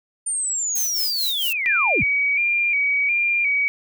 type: linear sweep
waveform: sine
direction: down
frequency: 9040 to 34.17 Hz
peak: -21 dBFS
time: 0.26-2.04 s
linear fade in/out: 10 ms
type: noise with tremolo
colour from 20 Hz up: violet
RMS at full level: -25 dBFS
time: 0.75-1.53 s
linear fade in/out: 5 ms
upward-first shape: sine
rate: 4.5 Hz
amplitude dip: 70%
type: tone with vibrato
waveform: sine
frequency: 2329 Hz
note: D7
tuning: 15 cents flat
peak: -17 dBFS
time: 1.66-3.68 s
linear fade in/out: 0 ms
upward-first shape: square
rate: 1.4 Hz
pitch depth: 48 cents each way
effects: none